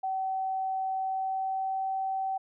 sine tone with pitch glide, 763 to 767.9 Hz, G5 to G5, -47 to -36 cents, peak -28 dBFS, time 0.03-2.38 s, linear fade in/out 10 ms, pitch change +11 cents, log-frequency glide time 1-1.88 s, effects none

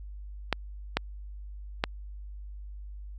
clicks, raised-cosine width 0.3 ms, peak -8 dBFS, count 3, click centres 0.527 / 0.97 / 1.839 s, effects added 50 Hz sine -39 dBFS peak until 3.18 s + AAC 32 kbps

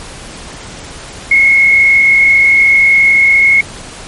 sine tone with frequency modulation, 2172 Hz, C#7, 36 cents flat, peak -4 dBFS, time 1.31-3.61 s, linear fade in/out 5 ms, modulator 41 Hz, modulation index 0.82, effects pink hiss -29 dBFS RMS until 4.07 s + MP3 48 kbps

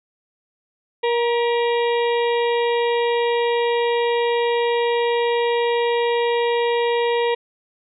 harmonic tone with a mistuned harmonic, 472.2 Hz, A#4, 22 cents sharp, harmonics 1 / 2 / 4 / 5 / 6 / 7 / 8, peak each -18 / -24 / -30 / -32 / -34 / -35 / -36 dBFS, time 1.03-7.35 s, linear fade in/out 10 ms, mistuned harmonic 4, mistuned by +35 cents, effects none

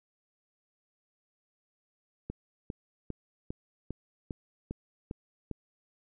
click train, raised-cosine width 3 ms, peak -23 dBFS, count 9, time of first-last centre 2.3-5.513 s, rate 2.49 Hz, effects none

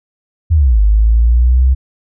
sine linear two-way sweep, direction down then up, 85.5 to 50.5 to 65.7 Hz, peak -6 dBFS, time 0.5-1.75 s, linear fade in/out 20 ms, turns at 0.8 s, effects none

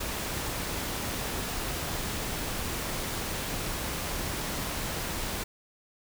pink noise, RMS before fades -33 dBFS, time 0-5.44 s, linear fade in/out 10 ms, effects none

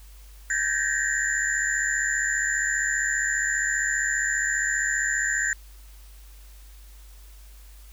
sine tone cluster, 1569 / 1669 / 1810 / 1885 / 7130 Hz, G6 / G#6 / A6 / A#6 / A8, +1 / +8 / +48 / +19 / +22 cents, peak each -29 dBFS, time 0.5-5.53 s, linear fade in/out 2 ms, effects added 50 Hz sine -44 dBFS peak until 7.92 s + white hiss -55 dBFS RMS until 7.92 s

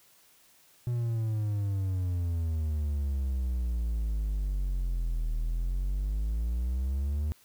triangle exponential two-way sweep, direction down then up, 122.5 to 39.08 to 76.7 Hz, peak -25 dBFS, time 0.87-7.32 s, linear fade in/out 0 ms, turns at 5.34 s, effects white hiss -61 dBFS RMS until 7.44 s

